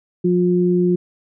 sine tone pair together, 178.3 / 356 Hz, F3 / F4, +36 / +33 cents, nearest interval octave, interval 1197 cents, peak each -16 dBFS, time 0.24-0.96 s, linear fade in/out 10 ms, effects none

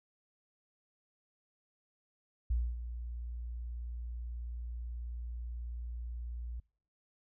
sine tone with ADSR envelope, 59.2 Hz, A#1, 27 cents sharp, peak -27 dBFS, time 2.5-6.6 s, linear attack 7 ms, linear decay 250 ms, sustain -11 dB, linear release 5 ms, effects noise-tail reverb RT60 0.5 s tail -26 dB re dry

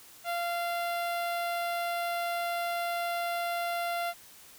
sawtooth tone with notch filter, 691 Hz, F5, 19 cents flat, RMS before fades -32 dBFS, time 0.24-4.14 s, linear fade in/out 50 ms, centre 6700 Hz, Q 0.95, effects white hiss -53 dBFS RMS until 4.58 s

